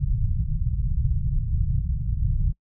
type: low-pass noise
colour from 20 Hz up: pink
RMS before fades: -23 dBFS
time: 0-2.53 s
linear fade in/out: 20 ms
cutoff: 150 Hz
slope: 48 dB/octave
effects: noise-tail reverb RT60 0.1 s tail -26 dB re dry